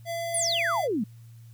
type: tone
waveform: square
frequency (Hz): 676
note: E5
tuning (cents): +43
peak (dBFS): -30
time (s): 0.05-0.88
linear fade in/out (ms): 50
type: exponential sweep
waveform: sine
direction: down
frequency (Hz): 11175 to 191.4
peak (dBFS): -24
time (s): 0.34-1.04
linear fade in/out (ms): 5
effects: added 115 Hz sine -45 dBFS peak until 1.53 s + white hiss -64 dBFS RMS until 1.53 s